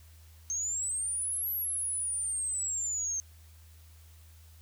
sine exponential two-way sweep, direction up then down, 6320 to 11840 to 6320 Hz, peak -30 dBFS, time 0.5-3.2 s, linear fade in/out 0 ms, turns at 1.51 s, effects added 80 Hz sine -52 dBFS peak until 4.61 s + white hiss -62 dBFS RMS until 4.61 s

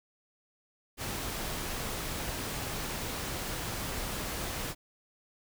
pink noise, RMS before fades -36 dBFS, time 0.97-4.75 s, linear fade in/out 50 ms, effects none

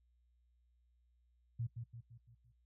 sine tone with echo, 117.1 Hz, A#2, 8 cents sharp, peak -36 dBFS, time 1.59-1.67 s, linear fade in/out 10 ms, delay 170 ms, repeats 5, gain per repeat -6 dB, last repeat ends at 2.52 s, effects noise-tail reverb RT60 0.1 s tail -18 dB re dry + added 60 Hz sine -70 dBFS peak until 2.65 s

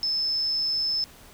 sine tone, 5250 Hz, E8, 8 cents flat, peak -23 dBFS, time 0.03-1.04 s, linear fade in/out 0 ms, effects pink hiss -50 dBFS RMS until 1.33 s

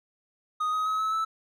triangle tone with pitch steps, 1244.5 / 1261.1 / 1278 / 1295.1 / 1312.4 Hz, D#6 / D#6 / D#6 / E6 / E6, 0 / +23 / +46 / -31 / -8 cents, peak -23 dBFS, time 0.6-1.25 s, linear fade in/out 10 ms, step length 130 ms, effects none

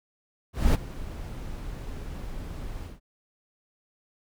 brown noise with ADSR envelope, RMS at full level -18 dBFS, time 0.53-3 s, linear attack 210 ms, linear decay 23 ms, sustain -18 dB, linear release 150 ms, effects none

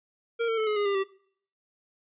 square tone with pitch steps, 464 / 450.3 / 436.9 / 424 / 411.5 / 399.3 / 387.5 Hz, A#4 / A4 / A4 / G#4 / G#4 / G4 / G4, -8 / +40 / -12 / +36 / -16 / +32 / -20 cents, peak -25 dBFS, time 0.39-1.041 s, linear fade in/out 20 ms, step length 93 ms, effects noise-tail reverb RT60 0.6 s tail -21 dB re dry + resampled to 8000 Hz

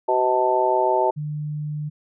harmonic tone, 126.5 Hz, B2, 42 cents sharp, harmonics 3 / 4 / 5 / 6 / 7, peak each -23 / -26 / -22 / -31 / -20 dBFS, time 0.08-1.11 s, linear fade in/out 10 ms
sine tone, 150 Hz, D3, 37 cents sharp, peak -25 dBFS, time 1.16-1.9 s, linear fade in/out 20 ms
effects none

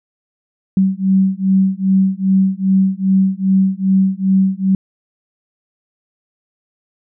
sine beating tone pair, 190 / 192.5 Hz, F#3 / G3, +46 / -31 cents, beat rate 2.5 Hz, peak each -14 dBFS, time 0.77-4.75 s, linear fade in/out 2 ms, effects none

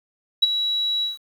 sine tone with ADSR envelope, 3900 Hz, B7, 23 cents flat, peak -9 dBFS, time 0.42-1.18 s, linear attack 12 ms, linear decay 22 ms, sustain -11 dB, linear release 150 ms, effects tanh soft clip ceiling -5 dBFS + 8-bit

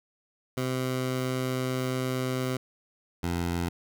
15% pulse tone pair in turn, 128.8 / 86.36 Hz, C3 / F2, -27 / -19 cents, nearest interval perfect fifth, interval 692 cents, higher first, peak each -21 dBFS, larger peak neither, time 0.57-2.57 / 3.23-3.69 s, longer first, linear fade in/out 5 ms, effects none

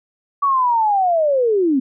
sine linear sweep, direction down, 1142 to 250 Hz, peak -13 dBFS, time 0.42-1.8 s, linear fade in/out 10 ms, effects none

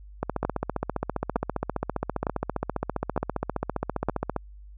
two click trains, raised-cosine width 1 ms, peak -10 / -12 dBFS, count 5 / 63, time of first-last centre 0.45-4.086 / 0.23-4.363 s, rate 1.1 / 15 Hz, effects added 50 Hz sine -43 dBFS peak until 4.77 s

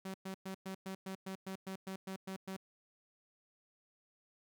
sawtooth tone bursts, 190.7 Hz, G3, 47 cents flat, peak -37 dBFS, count 13, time 0.05-2.566 s, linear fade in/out 5 ms, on 92 ms, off 110 ms, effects none

